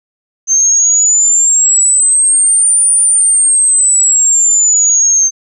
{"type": "exponential two-way sweep", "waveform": "sine", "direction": "up then down", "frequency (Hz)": [6272, 9397, 6280], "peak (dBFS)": -6, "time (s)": [0.47, 5.31], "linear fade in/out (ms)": 50, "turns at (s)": 2.91, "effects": []}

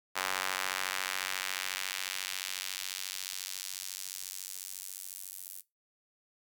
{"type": "tone with high-pass filter sweep", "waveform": "sawtooth", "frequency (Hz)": 94.1, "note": "F#2", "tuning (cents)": 30, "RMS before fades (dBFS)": -38, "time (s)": [0.15, 5.62], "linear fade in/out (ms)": 20, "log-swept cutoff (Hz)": [1100, 11000], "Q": 0.89, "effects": ["noise-tail reverb RT60 0.2 s tail -19 dB re dry"]}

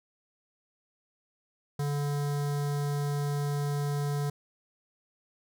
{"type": "tone with notch filter", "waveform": "square", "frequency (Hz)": 144.3, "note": "D3", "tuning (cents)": -30, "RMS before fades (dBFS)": -30, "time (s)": [1.79, 4.3], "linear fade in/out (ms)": 5, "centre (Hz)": 2600, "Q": 1.2, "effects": []}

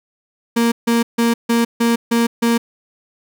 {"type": "tone bursts", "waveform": "35% pulse", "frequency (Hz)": 233.1, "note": "A#3", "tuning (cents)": 0, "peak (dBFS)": -11, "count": 7, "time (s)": [0.56, 2.58], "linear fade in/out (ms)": 10, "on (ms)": 160, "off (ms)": 150, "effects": []}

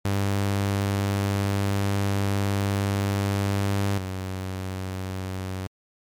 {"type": "tone pair in turn", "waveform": "sawtooth", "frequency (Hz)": [99.5, 94.18], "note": ["G2", "F#2"], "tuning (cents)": [26, 31], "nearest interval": "minor second", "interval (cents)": 95, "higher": "first", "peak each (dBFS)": [-18, -25], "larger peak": "first", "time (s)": [[0.05, 3.98], [3.98, 5.67]], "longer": "first", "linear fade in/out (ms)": 0, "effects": ["MP3 96 kbps"]}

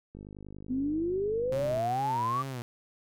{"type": "click train", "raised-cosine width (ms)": 3, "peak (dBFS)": -32, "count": 83, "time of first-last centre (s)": [0.15, 1.774], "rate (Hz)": 50.5}
{"type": "exponential sweep", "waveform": "sine", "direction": "up", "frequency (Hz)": [246.9, 1183], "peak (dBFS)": -27, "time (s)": [0.69, 2.43], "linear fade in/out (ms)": 20}
{"type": "tone with vibrato", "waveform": "sawtooth", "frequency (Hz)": 124.8, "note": "B2", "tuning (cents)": 19, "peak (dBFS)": -31, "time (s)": [1.52, 2.62], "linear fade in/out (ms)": 0, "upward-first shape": "sine", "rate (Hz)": 2.4, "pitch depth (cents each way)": 150}
{"effects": []}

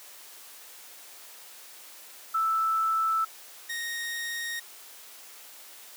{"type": "tone pair in turn", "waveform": ["sine", "sawtooth"], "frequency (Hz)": [1318.5, 1864.6], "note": ["E6", "A#6"], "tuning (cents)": [0, 0], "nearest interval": "tritone", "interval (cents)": 600, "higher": "second", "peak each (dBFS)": [-23, -28], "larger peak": "first", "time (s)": [[2.34, 3.25], [3.69, 4.6]], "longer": "neither", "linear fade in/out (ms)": 10, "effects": ["white hiss -48 dBFS RMS until 5.96 s", "high-pass 400 Hz 12 dB/octave"]}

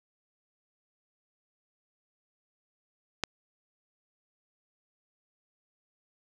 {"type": "click", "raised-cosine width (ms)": 0.2, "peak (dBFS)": -10, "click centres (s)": 3.237, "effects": []}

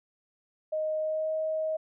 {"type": "tone with pitch glide", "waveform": "sine", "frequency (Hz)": [622.3, 630.3], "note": ["D#5", "D#5"], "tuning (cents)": [0, 22], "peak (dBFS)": -27, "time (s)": [0.72, 1.77], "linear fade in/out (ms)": 10, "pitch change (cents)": 22, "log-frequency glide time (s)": [0.99, 1.33], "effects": []}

